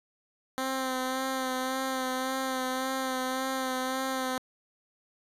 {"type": "tone with vibrato", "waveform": "10% pulse", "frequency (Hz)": 260.7, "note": "C4", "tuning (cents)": -6, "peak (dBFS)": -21, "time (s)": [0.58, 4.38], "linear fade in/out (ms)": 0, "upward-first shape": "sine", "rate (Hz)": 1.8, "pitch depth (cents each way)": 25, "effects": ["resampled to 32000 Hz", "10-bit"]}